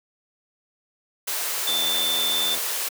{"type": "high-pass noise", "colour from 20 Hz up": "white", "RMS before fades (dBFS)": -27, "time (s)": [1.27, 2.89], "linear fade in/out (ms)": 10, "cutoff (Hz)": 400, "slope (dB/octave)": 24}
{"type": "tone", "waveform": "sine", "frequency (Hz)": 3543, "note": "A7", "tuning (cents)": 11, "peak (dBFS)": -22, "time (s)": [1.67, 2.55], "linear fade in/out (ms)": 5}
{"type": "click train", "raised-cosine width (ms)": 1, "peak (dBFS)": -23, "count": 74, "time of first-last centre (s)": [1.69, 2.576], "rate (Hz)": 82.4}
{"effects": ["high-pass 200 Hz 12 dB/octave"]}